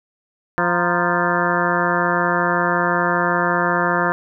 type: harmonic tone with a mistuned harmonic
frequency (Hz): 174.61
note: F3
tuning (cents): 0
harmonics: 1 / 2 / 3 / 4 / 5 / 6 / 7 / 8 / 9 / 10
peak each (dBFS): -25 / -25 / -25 / -25 / -25 / -25 / -25 / -25 / -25 / -25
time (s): 0.58-4.12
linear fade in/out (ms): 0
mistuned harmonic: 5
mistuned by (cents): +120
effects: none